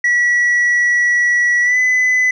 sine tone with pitch glide, 1938 to 2009 Hz, B6 to B6, -33 to +29 cents, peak -8 dBFS, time 0.04-2.31 s, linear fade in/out 5 ms, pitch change +62 cents, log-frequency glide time 1.62-1.78 s, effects tanh soft clip ceiling -10 dBFS

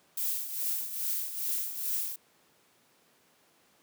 violet noise with tremolo, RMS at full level -30 dBFS, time 0.17-2.16 s, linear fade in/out 5 ms, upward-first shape triangle, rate 2.4 Hz, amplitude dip 70%, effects pink hiss -65 dBFS RMS until 3.82 s + high-pass 200 Hz 12 dB/octave

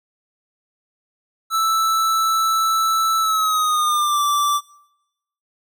square tone with pitch glide, 1318.5 to 1167.9 Hz, E6 to D6, 0 to -10 cents, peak -17 dBFS, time 1.5-4.61 s, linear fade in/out 50 ms, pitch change -210 cents, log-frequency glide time 3.19-4.22 s, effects noise-tail reverb RT60 0.9 s tail -22 dB re dry

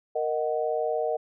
sine chord, D# minor, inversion second, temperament equal with one note detuned, 466.2 / 622.3 / 743.4 Hz, A#4 / D#5 / F#5, 0 / 0 / +8 cents, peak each -28 / -28 / -31 dBFS, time 0.15-1.17 s, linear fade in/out 10 ms, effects none

